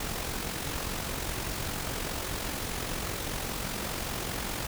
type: noise with amplitude modulation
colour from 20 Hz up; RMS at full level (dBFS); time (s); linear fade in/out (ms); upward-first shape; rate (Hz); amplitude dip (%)
pink; -32; 0-4.67; 5; sine; 45; 45
effects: none